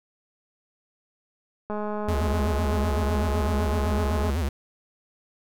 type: click train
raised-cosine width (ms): 1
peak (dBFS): -18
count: 547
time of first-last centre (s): 1.7-4.3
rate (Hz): 210
type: tone with vibrato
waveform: square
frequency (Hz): 76.7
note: D#2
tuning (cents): -24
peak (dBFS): -24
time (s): 2.08-4.49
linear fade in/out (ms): 5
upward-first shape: sine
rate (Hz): 7.9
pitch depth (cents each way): 230
effects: none